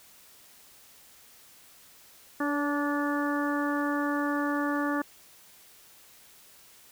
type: harmonic tone with a mistuned harmonic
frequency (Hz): 290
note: D4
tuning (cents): -22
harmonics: 1 / 2 / 3 / 4 / 5 / 6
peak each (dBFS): -28 / -35 / -37 / -34 / -37 / -36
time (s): 2.4-5.02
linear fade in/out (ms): 5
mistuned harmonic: 2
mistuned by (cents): -18
effects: white hiss -55 dBFS RMS until 6.91 s